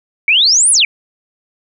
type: exponential two-way sweep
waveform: sine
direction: up then down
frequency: 2217 to 10548 to 2217 Hz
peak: -7 dBFS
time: 0.28-0.85 s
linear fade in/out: 2 ms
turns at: 0.71 s
effects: none